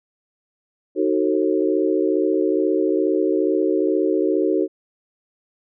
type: chord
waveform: sine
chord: D# diminished seventh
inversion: none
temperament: just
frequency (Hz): 311.1 / 373.4 / 448 / 537.6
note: D#4 / F#4 / A4 / C5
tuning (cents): 0 / +16 / +31 / +47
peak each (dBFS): -21 / -20 / -23 / -26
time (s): 0.95-4.68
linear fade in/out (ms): 50
effects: none